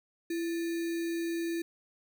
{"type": "tone with sample-and-hold", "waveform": "sine", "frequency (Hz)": 334.9, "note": "E4", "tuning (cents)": 27, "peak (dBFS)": -30, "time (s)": [0.3, 1.62], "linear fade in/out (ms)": 5, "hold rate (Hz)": 2100, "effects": []}